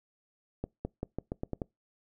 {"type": "accelerating click train", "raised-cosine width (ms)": 2, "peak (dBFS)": -20, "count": 8, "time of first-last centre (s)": [0.64, 1.618], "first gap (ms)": 210, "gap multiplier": 0.86, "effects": ["noise-tail reverb RT60 0.2 s tail -25 dB re dry"]}